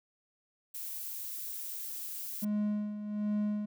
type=noise; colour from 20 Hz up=violet; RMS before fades=-40 dBFS; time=0.74-2.45 s; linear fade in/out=10 ms
type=tone with tremolo; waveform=triangle; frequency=209.1 Hz; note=G#3; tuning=12 cents sharp; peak=-26 dBFS; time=2.42-3.66 s; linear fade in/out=10 ms; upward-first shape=sine; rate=1.3 Hz; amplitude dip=65%
effects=none